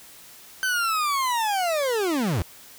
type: linear sweep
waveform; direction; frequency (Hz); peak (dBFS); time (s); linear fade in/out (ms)
40% pulse; down; 1543 to 73; -21; 0.63-2.42; 0
effects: white hiss -47 dBFS RMS until 2.78 s